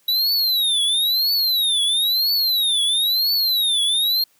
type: tone with vibrato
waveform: square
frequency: 3886 Hz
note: B7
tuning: 29 cents flat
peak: -17 dBFS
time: 0.08-4.24 s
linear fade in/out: 5 ms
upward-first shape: triangle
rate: 1 Hz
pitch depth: 260 cents each way
effects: white hiss -60 dBFS RMS until 4.39 s + high-pass 80 Hz 12 dB/octave